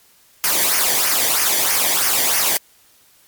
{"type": "noise with flanger", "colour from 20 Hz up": "white", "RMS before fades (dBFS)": -17, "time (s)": [0.44, 2.57], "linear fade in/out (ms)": 0, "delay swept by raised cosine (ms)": [0.25, 0.77], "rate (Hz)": 3.1, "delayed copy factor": -0.65, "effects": ["white hiss -53 dBFS RMS until 3.27 s", "MP3 96 kbps"]}